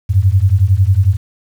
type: beating tone pair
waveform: sine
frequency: 90.6 / 101.6 Hz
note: F#2 / G#2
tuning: -36 / -38 cents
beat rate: 11 Hz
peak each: -11 dBFS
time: 0.09-1.17 s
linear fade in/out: 20 ms
effects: 7-bit